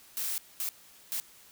blue noise bursts at uneven times, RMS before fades -33 dBFS, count 3, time 0.17-0.38 / 0.6-0.69 / 1.12-1.2 s, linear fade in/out 0 ms, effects white hiss -56 dBFS RMS until 1.51 s

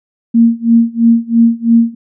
sine tone with tremolo, 231.3 Hz, A#3, 13 cents flat, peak -3 dBFS, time 0.34-1.95 s, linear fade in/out 10 ms, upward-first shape sine, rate 3 Hz, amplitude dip 95%, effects none

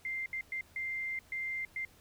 sine tone bursts at uneven times, 2093 Hz, C7, in tune, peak -34 dBFS, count 6, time 0.05-0.26 / 0.33-0.41 / 0.52-0.61 / 0.76-1.19 / 1.32-1.65 / 1.76-1.85 s, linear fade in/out 2 ms, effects added 83 Hz sine -66 dBFS peak until 2 s + pink hiss -62 dBFS RMS until 2 s

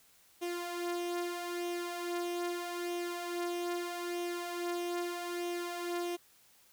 sawtooth tone with flanger, 349.2 Hz, F4, in tune, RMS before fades -37 dBFS, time 0.41-6.17 s, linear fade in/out 20 ms, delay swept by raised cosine 0.32 to 3.22 ms, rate 0.79 Hz, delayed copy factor +0.55, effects white hiss -64 dBFS RMS until 6.72 s

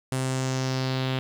sawtooth tone with low-pass filter sweep, 130.81 Hz, C3, in tune, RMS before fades -27 dBFS, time 0.12-1.19 s, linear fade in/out 0 ms, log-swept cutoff 9900 to 3300 Hz, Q 2.9, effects 8-bit

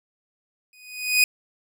sawtooth tone with exponential growth, 2489 Hz, D#7, in tune, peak -9 dBFS, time 0.73-1.24 s, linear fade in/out 2 ms, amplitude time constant 110 ms, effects none

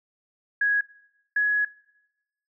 sine tone pair in turn, 1661.2 / 1679.5 Hz, G#6 / G#6, 0 / +19 cents, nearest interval unison, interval 19 cents, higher second, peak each -19 dBFS, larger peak neither, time 0.61-0.81 / 1.36-1.65 s, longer second, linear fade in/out 5 ms, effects noise-tail reverb RT60 0.9 s tail -21 dB re dry

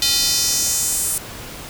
square tone with high-pass filter sweep, 277.2 Hz, C#4, in tune, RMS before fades -19 dBFS, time 0.02-1.18 s, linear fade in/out 2 ms, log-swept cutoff 4000 to 9200 Hz, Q 2.4, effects pink hiss -34 dBFS RMS until 1.69 s

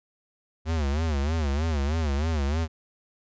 square tone with vibrato, 75.3 Hz, D2, 44 cents sharp, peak -24 dBFS, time 0.65-2.68 s, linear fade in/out 50 ms, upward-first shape sine, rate 3.2 Hz, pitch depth 160 cents each way, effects resampled to 16000 Hz

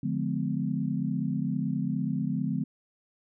sine chord, D diminished seventh, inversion none, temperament just, 146.83 / 176.2 / 211.4 / 253.7 Hz, D3 / F3 / Ab3 / Cb4, 0 / +16 / +31 / +47 cents, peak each -32 dBFS, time 0.03-2.64 s, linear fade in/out 5 ms, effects none

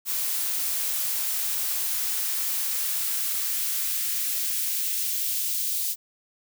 blue noise with high-pass filter sweep, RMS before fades -27 dBFS, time 0.05-5.96 s, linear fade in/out 50 ms, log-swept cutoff 290 to 3600 Hz, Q 0.89, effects none

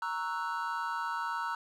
triangle chord, F# dominant seventh, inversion first, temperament equal, 932.3 / 1108.7 / 1318.5 / 1480 Hz, A#5 / C#6 / E6 / F#6, 0 / 0 / 0 / 0 cents, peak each -34 / -40 / -35 / -37 dBFS, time 0.02-1.55 s, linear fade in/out 2 ms, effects none

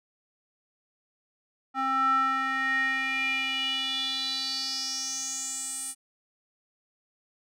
square tone with band-pass filter sweep, 265.9 Hz, C4, 28 cents sharp, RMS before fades -29 dBFS, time 1.74-5.95 s, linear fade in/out 50 ms, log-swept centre 1100 to 9200 Hz, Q 6.5, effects none

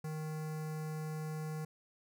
square tone with notch filter, 155.56 Hz, D#3, in tune, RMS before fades -40 dBFS, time 0.04-1.65 s, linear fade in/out 5 ms, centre 3300 Hz, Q 1, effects none

